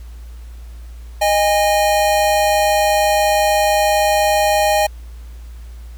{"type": "tone pair together", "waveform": "square", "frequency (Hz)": [619.5, 817], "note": ["D#5", "G#5"], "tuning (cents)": [-8, -29], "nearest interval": "perfect fourth", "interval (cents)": 479, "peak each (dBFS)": -16, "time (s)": [1.21, 4.87], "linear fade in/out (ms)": 10, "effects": ["added 58 Hz sine -31 dBFS peak until 5.97 s", "pink hiss -50 dBFS RMS until 5.97 s"]}